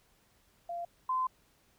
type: tone pair in turn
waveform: sine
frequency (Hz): 690 / 1029.4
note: F5 / C6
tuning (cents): -21 / -29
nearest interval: perfect fifth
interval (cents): 692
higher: second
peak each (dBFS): -35 / -28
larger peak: second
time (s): 0.69-0.85 / 1.09-1.27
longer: second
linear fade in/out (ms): 5
effects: pink hiss -68 dBFS RMS until 1.78 s